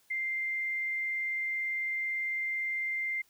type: tone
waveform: sine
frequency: 2094 Hz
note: C7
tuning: 1 cent sharp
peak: -30 dBFS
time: 0.1-3.22 s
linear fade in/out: 10 ms
effects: white hiss -67 dBFS RMS until 3.29 s